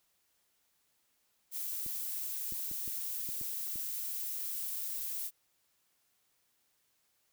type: noise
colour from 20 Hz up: violet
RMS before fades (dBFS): -38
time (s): 1.51-5.31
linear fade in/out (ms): 50
type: clicks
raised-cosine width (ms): 3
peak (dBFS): -36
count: 7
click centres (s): 1.863 / 2.523 / 2.714 / 2.878 / 3.29 / 3.413 / 3.758
effects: white hiss -75 dBFS RMS until 7.32 s